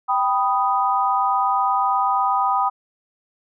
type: chord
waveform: sine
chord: G augmented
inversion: none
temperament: equal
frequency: 784 / 987.8 / 1244.5 Hz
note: G5 / B5 / D#6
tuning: 0 / 0 / 0 cents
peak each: -21 dBFS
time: 0.08-2.7 s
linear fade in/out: 20 ms
effects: none